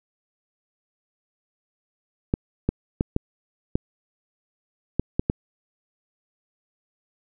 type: clicks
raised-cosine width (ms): 3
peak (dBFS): -7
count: 8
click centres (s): 2.339 / 2.69 / 3.009 / 3.164 / 3.755 / 4.996 / 5.195 / 5.299
effects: none